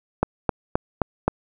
click train, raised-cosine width 1 ms, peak -4 dBFS, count 5, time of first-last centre 0.23-1.28 s, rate 3.81 Hz, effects none

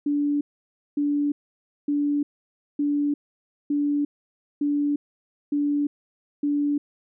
sine tone bursts, 290 Hz, D4, 22 cents flat, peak -20 dBFS, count 8, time 0.06-6.78 s, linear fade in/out 5 ms, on 350 ms, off 560 ms, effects none

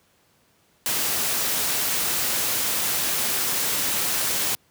white noise, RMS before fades -24 dBFS, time 0.86-4.55 s, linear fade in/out 0 ms, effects pink hiss -62 dBFS RMS until 4.7 s + high-pass 80 Hz 12 dB/octave

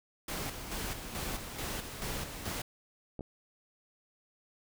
pink noise with tremolo, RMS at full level -37 dBFS, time 0.28-2.62 s, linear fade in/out 5 ms, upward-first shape square, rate 2.3 Hz, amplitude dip 50%
clicks, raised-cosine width 2 ms, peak -27 dBFS, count 2, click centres 3.193 / 3.208 s
effects none

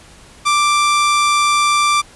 sawtooth tone, 1177 Hz, D6, 3 cents sharp, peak -8 dBFS, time 0.45-2.02 s, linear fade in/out 20 ms, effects pink hiss -43 dBFS RMS until 2.15 s + resampled to 24000 Hz

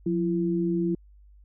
sine tone pair together, 178.52 / 337 Hz, F3 / E4, +38 / +38 cents, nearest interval major seventh, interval 1100 cents, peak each -26 / -25 dBFS, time 0.06-0.95 s, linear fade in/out 5 ms, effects added 50 Hz sine -50 dBFS peak until 1.44 s

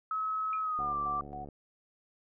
sine tone with pitch glide, 1285 to 1171.6 Hz, E6 to D6, -45 to -5 cents, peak -30 dBFS, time 0.11-1.21 s, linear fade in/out 2 ms, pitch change -160 cents, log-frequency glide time 0.62-0.98 s
sine tone with exponential decay, 2419 Hz, D#7, 49 cents flat, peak -39 dBFS, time 0.53-0.65 s, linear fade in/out 1 ms, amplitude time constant 24 ms
click train, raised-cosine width 2 ms, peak -33 dBFS, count 51, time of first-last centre 0.79-1.487 s, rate 71.7 Hz
sine tone with tremolo, 740 Hz, F#5, in tune, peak -39 dBFS, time 0.79-1.45 s, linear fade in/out 10 ms, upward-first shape square, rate 3.7 Hz, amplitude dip 80%
effects none

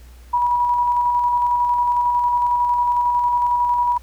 sine tone with tremolo, 970 Hz, B5, 31 cents flat, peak -14 dBFS, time 0.33-3.98 s, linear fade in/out 10 ms, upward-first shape square, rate 11 Hz, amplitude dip 25%, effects added 60 Hz sine -40 dBFS peak until 4.02 s + pink hiss -52 dBFS RMS until 4.02 s

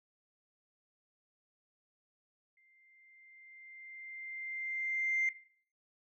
sine tone with exponential growth, 2093 Hz, C7, in tune, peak -26 dBFS, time 2.57-5.29 s, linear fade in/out 2 ms, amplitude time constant 590 ms, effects noise-tail reverb RT60 0.5 s tail -17 dB re dry + tanh soft clip ceiling -24 dBFS

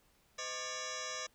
sine tone with frequency modulation, 2216 Hz, C#7, 1 cent flat, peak -38 dBFS, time 0.38-1.27 s, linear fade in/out 10 ms, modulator 569 Hz, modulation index 7.6, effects pink hiss -70 dBFS RMS until 1.34 s

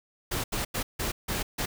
pink noise bursts at uneven times, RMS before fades -30 dBFS, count 6, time 0.31-0.44 / 0.52-0.65 / 0.74-0.83 / 0.99-1.12 / 1.28-1.43 / 1.58-1.66 s, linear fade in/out 10 ms, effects none

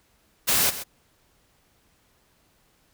white noise with echo, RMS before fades -21 dBFS, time 0.47-0.71 s, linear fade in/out 20 ms, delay 130 ms, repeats 1, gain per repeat -13 dB, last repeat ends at 0.84 s, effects pink hiss -64 dBFS RMS until 2.93 s

